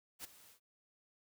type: noise with ADSR envelope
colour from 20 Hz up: white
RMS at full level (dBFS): -44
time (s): 0.19-0.6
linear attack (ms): 52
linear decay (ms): 13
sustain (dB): -17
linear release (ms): 96
effects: none